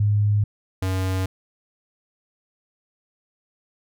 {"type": "tone pair in turn", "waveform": ["sine", "square"], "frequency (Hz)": [103.83, 93.96], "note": ["G#2", "F#2"], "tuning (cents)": [0, 27], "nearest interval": "major second", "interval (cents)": 173, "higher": "first", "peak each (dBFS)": [-16, -22], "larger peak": "first", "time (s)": [[0, 0.44], [0.82, 1.26]], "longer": "neither", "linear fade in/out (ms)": 5, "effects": []}